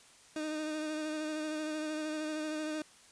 30% pulse tone with vibrato, 308.3 Hz, D#4, 16 cents flat, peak -32 dBFS, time 0.36-2.82 s, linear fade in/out 2 ms, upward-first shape sine, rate 13 Hz, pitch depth 24 cents each way, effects white hiss -59 dBFS RMS until 3.11 s + resampled to 22050 Hz

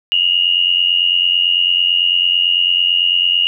sine tone pair together, 2820 / 2909 Hz, F7 / F#7, +16 / -30 cents, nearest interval minor second, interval 54 cents, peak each -14 dBFS, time 0.12-3.47 s, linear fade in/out 0 ms, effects none

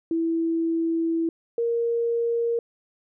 sine tone pair in turn, 329.6 / 467.1 Hz, E4 / A#4, 0 / +3 cents, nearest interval tritone, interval 603 cents, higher second, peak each -21 dBFS, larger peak neither, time 0.11-1.29 / 1.58-2.59 s, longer first, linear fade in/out 2 ms, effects none

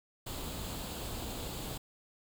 pink noise with comb filter, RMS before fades -40 dBFS, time 0.26-1.78 s, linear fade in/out 10 ms, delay 0.26 ms, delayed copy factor +0.5, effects none

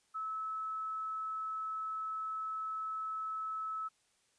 sine tone, 1300 Hz, E6, 24 cents flat, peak -36 dBFS, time 0.14-3.89 s, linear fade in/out 20 ms, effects white hiss -73 dBFS RMS until 4.38 s + resampled to 22050 Hz

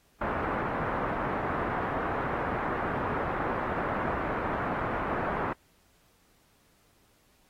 white low-pass noise, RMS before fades -31 dBFS, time 0.21-5.53 s, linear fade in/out 5 ms, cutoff 1400 Hz, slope 24 dB/octave, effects pink hiss -66 dBFS RMS until 7.49 s + AAC 48 kbps

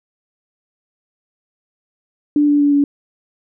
sine tone with pitch steps, 293.7 / 290.8 / 288 / 285.2 Hz, D4 / D4 / D4 / C#4, 0 / -17 / -34 / +49 cents, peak -10 dBFS, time 2.36-2.84 s, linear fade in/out 2 ms, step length 120 ms, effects none

